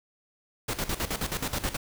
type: noise with tremolo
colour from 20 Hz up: pink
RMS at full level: -29 dBFS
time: 0.68-1.77 s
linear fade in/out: 10 ms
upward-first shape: square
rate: 9.4 Hz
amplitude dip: 75%
effects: none